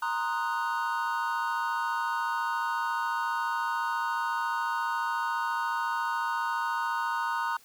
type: chord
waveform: triangle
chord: C half-diminished seventh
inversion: third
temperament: equal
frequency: 932.3 / 1046.5 / 1244.5 / 1480 Hz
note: Bb5 / C6 / Eb6 / Gb6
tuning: 0 / 0 / 0 / 0 cents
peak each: -29 / -34 / -32 / -32 dBFS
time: 0.02-7.57 s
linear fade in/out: 5 ms
effects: white hiss -58 dBFS RMS until 7.64 s